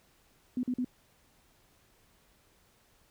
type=tone bursts; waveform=sine; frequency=250 Hz; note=B3; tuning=21 cents sharp; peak=-28 dBFS; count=3; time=0.57-0.846 s; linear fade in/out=2 ms; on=62 ms; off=45 ms; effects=pink hiss -66 dBFS RMS until 3.1 s